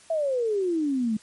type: exponential sweep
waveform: sine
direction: down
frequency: 668 to 209.8 Hz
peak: -22 dBFS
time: 0.1-1.17 s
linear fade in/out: 5 ms
effects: white hiss -53 dBFS RMS until 1.22 s + MP3 48 kbps